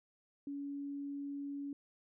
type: tone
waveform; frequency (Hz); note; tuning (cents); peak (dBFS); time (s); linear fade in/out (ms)
sine; 282.5; C#4; +33; -39; 0.47-1.73; 2
effects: none